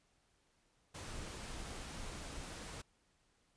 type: noise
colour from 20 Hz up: pink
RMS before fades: -48 dBFS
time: 0.94-2.82 s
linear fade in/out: 10 ms
type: noise with tremolo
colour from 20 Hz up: brown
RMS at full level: -48 dBFS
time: 1.08-2.41 s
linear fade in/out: 2 ms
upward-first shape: sine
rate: 2.3 Hz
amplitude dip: 45%
effects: pink hiss -75 dBFS RMS until 3.56 s + resampled to 22050 Hz